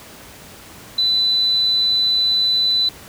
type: tone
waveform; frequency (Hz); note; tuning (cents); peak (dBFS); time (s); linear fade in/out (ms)
sine; 3996; B7; +20; -14; 0.98-2.89; 5
effects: pink hiss -40 dBFS RMS until 3.08 s + high-pass 60 Hz 12 dB/octave